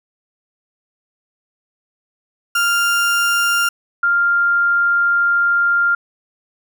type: tone pair in turn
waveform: 35% pulse / sine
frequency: 1396.9 / 1396.9 Hz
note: F6 / F6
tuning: 0 / 0 cents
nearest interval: unison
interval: 0 cents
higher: neither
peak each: -12 dBFS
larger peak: neither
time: 2.55-3.69 / 4.03-5.95 s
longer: second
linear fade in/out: 5 ms
effects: none